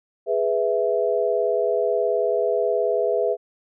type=chord; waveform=sine; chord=E major; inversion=first; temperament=equal; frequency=415.3 / 493.9 / 659.3 Hz; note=G#4 / B4 / E5; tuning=0 / 0 / 0 cents; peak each=-23 dBFS; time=0.26-3.37 s; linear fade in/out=50 ms; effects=none